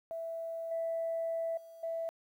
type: tone with level steps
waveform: sine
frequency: 660 Hz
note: E5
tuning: 2 cents sharp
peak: -36 / -31 / -49 / -33 dBFS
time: 0.11-2.09 s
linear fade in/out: 0 ms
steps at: 0.71 / 1.57 / 1.83 s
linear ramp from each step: 5 ms
effects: tanh soft clip ceiling -27 dBFS + 11-bit